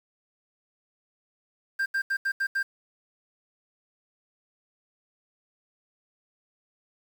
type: tone bursts at uneven times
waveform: triangle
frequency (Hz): 1588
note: G6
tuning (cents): +22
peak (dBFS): -22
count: 6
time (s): 1.79-1.86 / 1.94-2.02 / 2.1-2.17 / 2.25-2.32 / 2.4-2.47 / 2.55-2.63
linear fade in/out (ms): 10
effects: 8-bit